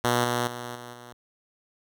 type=tone with level steps; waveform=5% pulse; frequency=121.1 Hz; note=B2; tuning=34 cents flat; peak=-10 / -13 / -23 / -28 / -32 dBFS; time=0.04-1.13 s; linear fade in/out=5 ms; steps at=0.24 / 0.47 / 0.75 / 0.93 s; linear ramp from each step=5 ms; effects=none